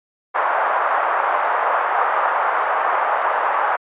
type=band-pass noise; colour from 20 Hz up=white; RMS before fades=-19 dBFS; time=0.34-3.77 s; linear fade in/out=20 ms; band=630 to 1300 Hz; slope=24 dB/octave; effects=resampled to 8000 Hz